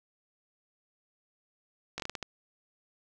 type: slowing click train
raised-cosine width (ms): 0.2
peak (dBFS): -18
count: 7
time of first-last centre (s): 1.98-2.227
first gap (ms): 18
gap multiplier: 1.33
effects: none

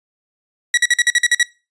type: tone bursts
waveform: sawtooth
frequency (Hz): 1925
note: B6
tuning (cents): -45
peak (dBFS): -7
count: 9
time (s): 0.74-1.43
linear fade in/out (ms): 2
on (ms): 34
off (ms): 48
effects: noise-tail reverb RT60 0.3 s tail -22 dB re dry + resampled to 24000 Hz

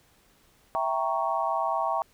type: chord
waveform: sine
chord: E diminished seventh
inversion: none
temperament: equal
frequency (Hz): 659.3 / 784 / 932.3 / 1108.7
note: E5 / G5 / Bb5 / Db6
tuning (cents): 0 / 0 / 0 / 0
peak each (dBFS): -30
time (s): 0.75-2.02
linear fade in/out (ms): 0
effects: pink hiss -62 dBFS RMS until 2.13 s

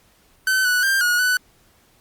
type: tone with pitch steps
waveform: 45% pulse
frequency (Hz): 1527 / 1479 / 1586 / 1448 / 1492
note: G6 / F#6 / G6 / F#6 / F#6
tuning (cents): -46 / -1 / +20 / -38 / +14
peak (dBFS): -16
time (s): 0.47-1.37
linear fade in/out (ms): 2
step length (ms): 180
effects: pink hiss -57 dBFS RMS until 2 s + Opus 48 kbps

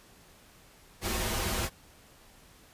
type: noise with comb filter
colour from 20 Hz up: pink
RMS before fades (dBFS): -31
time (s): 1.01-1.7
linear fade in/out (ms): 50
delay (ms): 6.9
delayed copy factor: -0.6
effects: pink hiss -57 dBFS RMS until 2.73 s + resampled to 32000 Hz

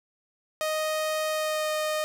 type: tone with pitch glide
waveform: sawtooth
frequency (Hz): 622.3 to 616.2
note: D#5 to D#5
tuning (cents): 0 to -17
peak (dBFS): -22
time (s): 0.61-2.04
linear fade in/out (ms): 0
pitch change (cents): -17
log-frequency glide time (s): 1.29-1.7
effects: none

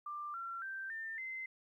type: tone with pitch steps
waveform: sine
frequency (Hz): 1186 / 1362.4 / 1564.9 / 1797.6 / 2065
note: D6 / F6 / G6 / A6 / C7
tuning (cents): +17 / -43 / -3 / +37 / -23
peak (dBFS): -40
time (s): 0.06-1.46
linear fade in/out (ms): 5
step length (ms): 280
effects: 13-bit

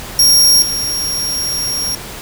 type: tone with level steps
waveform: sawtooth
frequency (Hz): 5588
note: F8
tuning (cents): 0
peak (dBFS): -4 / -14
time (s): 0.19-1.95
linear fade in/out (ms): 2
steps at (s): 0.62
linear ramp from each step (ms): 2
effects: pink hiss -29 dBFS RMS until 2.21 s

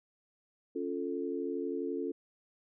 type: chord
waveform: sine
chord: Db augmented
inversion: none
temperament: equal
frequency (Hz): 277.2 / 349.2 / 440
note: Db4 / F4 / A4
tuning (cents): 0 / 0 / 0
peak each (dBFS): -37 / -37 / -37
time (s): 0.75-2.12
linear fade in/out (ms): 10
effects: none

